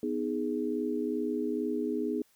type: chord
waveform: sine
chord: G# minor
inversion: first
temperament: just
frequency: 249.2 / 311.5 / 415.3 Hz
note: B3 / D#4 / G#4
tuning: +16 / +2 / 0 cents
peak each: -33 dBFS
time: 0.03-2.22 s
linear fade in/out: 2 ms
effects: white hiss -67 dBFS RMS until 2.35 s